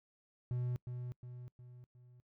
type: tone with echo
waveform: triangle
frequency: 123.5 Hz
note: B2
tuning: in tune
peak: -32 dBFS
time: 0.51-0.76 s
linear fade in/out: 0 ms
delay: 360 ms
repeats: 4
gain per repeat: -6 dB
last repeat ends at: 2.2 s
effects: noise-tail reverb RT60 0.1 s tail -24 dB re dry

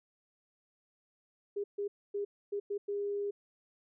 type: tone bursts at uneven times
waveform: sine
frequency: 405.9 Hz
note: G#4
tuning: 40 cents flat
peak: -32 dBFS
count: 6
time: 1.56-1.64 / 1.78-1.88 / 2.14-2.25 / 2.52-2.6 / 2.7-2.78 / 2.88-3.31 s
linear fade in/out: 10 ms
effects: none

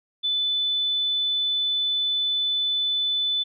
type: tone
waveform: sine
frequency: 3500 Hz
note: A7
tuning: 10 cents flat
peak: -21 dBFS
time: 0.23-3.44 s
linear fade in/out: 20 ms
effects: none

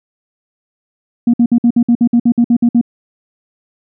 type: tone bursts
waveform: sine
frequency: 237.2 Hz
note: A#3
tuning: 30 cents sharp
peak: -5 dBFS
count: 13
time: 1.27-2.813 s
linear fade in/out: 5 ms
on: 67 ms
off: 56 ms
effects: tanh soft clip ceiling -3 dBFS

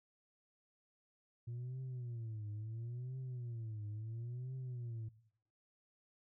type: tone with vibrato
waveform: sine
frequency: 116.9 Hz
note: A#2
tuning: 5 cents sharp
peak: -39 dBFS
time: 1.47-5.09 s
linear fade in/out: 10 ms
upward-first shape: triangle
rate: 0.73 Hz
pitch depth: 210 cents each way
effects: noise-tail reverb RT60 0.7 s tail -20 dB re dry + tanh soft clip ceiling -40 dBFS

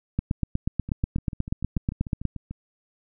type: two click trains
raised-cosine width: 5 ms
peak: -11 / -22 dBFS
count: 18 / 12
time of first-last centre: 0.19-2.253 / 0.89-2.51 s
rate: 8.24 / 6.79 Hz
effects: none

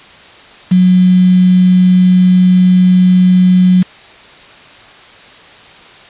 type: tone with quantisation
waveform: sine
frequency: 182.7 Hz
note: F#3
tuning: 22 cents flat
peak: -4 dBFS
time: 0.71-3.83 s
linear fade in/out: 10 ms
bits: 4
effects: white hiss -37 dBFS RMS until 6.09 s + resampled to 8000 Hz

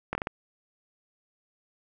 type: slowing click train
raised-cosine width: 0.5 ms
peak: -14 dBFS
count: 5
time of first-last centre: 0.13-0.271 s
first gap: 21 ms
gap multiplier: 1.36
effects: none

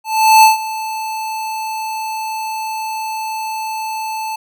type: tone with ADSR envelope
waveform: square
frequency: 877 Hz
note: A5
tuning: 6 cents flat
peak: -4 dBFS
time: 0.04-4.36 s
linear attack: 390 ms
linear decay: 140 ms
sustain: -17 dB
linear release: 7 ms
effects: none

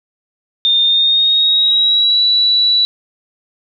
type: tone with pitch glide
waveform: sine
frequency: 3632 to 3938 Hz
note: A#7 to B7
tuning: -46 to -6 cents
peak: -9 dBFS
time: 0.65-2.85 s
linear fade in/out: 0 ms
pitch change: +140 cents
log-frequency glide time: 0.84-2.23 s
effects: none

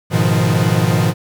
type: chord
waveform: 45% pulse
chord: F half-diminished seventh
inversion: first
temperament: equal with one note detuned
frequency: 105.95 / 123.47 / 155.56 / 174.61 Hz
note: Ab2 / Cb3 / Eb3 / F3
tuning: +35 / 0 / 0 / 0 cents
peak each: -18 dBFS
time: 0.1-1.14 s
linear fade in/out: 50 ms
effects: 8-bit

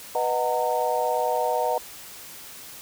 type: chord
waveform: sine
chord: B major seventh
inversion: none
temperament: equal with one note detuned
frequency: 493.9 / 622.3 / 740 / 916.8 Hz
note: B4 / D#5 / F#5 / A#5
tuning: 0 / 0 / 0 / -29 cents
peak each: -27 dBFS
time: 0.15-1.78 s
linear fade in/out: 2 ms
effects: white hiss -42 dBFS RMS until 2.81 s

